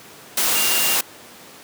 sine tone in noise, 2794 Hz, F7, in tune, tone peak -24 dBFS, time 0.55-0.96 s, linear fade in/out 5 ms, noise white, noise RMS -19 dBFS, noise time 0.37-1.01 s, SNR -8 dB, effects pink hiss -42 dBFS RMS until 1.63 s + high-pass 200 Hz 12 dB/octave

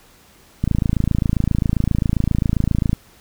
click train, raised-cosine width 5 ms, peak -5 dBFS, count 64, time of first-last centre 0.64-2.931 s, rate 27.5 Hz, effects pink hiss -50 dBFS RMS until 3.2 s

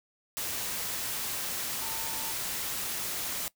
sine tone in noise, 901 Hz, A5, 41 cents sharp, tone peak -42 dBFS, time 1.82-2.32 s, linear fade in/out 0 ms, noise white, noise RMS -34 dBFS, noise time 0.37-3.48 s, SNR -11 dB, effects noise-tail reverb RT60 0.1 s tail -20 dB re dry

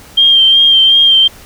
sine tone with vibrato, 3179 Hz, G7, 24 cents sharp, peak -4 dBFS, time 0.17-1.28 s, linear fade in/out 10 ms, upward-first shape sine, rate 2.7 Hz, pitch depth 28 cents each way, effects pink hiss -37 dBFS RMS until 1.45 s

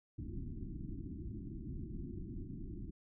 pink low-pass noise, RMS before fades -44 dBFS, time 0.18-2.91 s, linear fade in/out 10 ms, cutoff 360 Hz, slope 96 dB/octave, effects none

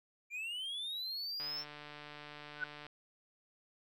triangle linear sweep, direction up, 2349 to 5440 Hz, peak -37 dBFS, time 0.3-1.65 s, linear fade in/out 50 ms
click train, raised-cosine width 0.3 ms, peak -33 dBFS, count 218, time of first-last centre 1.4-2.866 s, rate 148 Hz
sine tone with exponential growth, 1494 Hz, F#6, 16 cents sharp, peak -30 dBFS, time 2.55-2.64 s, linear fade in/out 5 ms, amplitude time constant 18 ms
effects none

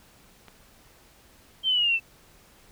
click, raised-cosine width 0.3 ms, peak -30 dBFS, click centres 0.483 s
sine exponential sweep, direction down, 3157 to 2637 Hz, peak -20 dBFS, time 1.63-2 s, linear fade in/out 50 ms
effects pink hiss -56 dBFS RMS until 2.71 s

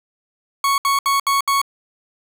40% pulse tone bursts, 1108.7 Hz, C#6, in tune, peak -14 dBFS, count 5, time 0.64-1.616 s, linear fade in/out 2 ms, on 140 ms, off 69 ms, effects none

